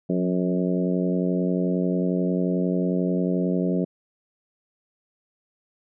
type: harmonic tone with a mistuned harmonic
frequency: 91.2 Hz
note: F#2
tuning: 24 cents flat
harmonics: 2 / 3 / 4 / 5 / 6 / 7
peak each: -23 / -27 / -29 / -31 / -33 / -34 dBFS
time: 0.09-3.85 s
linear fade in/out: 10 ms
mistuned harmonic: 2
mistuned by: -33 cents
effects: none